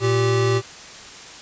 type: tone pair together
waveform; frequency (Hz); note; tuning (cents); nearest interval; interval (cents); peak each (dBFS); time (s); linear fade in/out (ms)
square; 115.56 / 388.7; A#2 / G4; -15 / -15; octave + major sixth; 2100; -20; 0-0.62; 50
effects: white hiss -39 dBFS RMS until 1.41 s + resampled to 16000 Hz